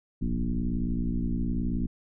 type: tone with frequency modulation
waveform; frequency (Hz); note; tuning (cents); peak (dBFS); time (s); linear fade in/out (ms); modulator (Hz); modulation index
sine; 112; A2; +31; -25; 0.21-1.87; 10; 59; 2.8
effects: none